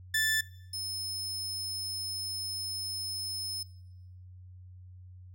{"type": "tone pair in turn", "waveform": "sawtooth", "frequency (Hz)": [1759, 5203], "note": ["A6", "E8"], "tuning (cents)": [-1, -23], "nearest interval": "octave + perfect fifth", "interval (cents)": 1878, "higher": "second", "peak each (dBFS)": [-22, -32], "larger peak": "first", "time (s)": [[0.14, 0.41], [0.73, 3.63]], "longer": "second", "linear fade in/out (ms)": 5, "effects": ["noise-tail reverb RT60 0.9 s tail -22 dB re dry", "added 91 Hz sine -47 dBFS peak until 5.34 s"]}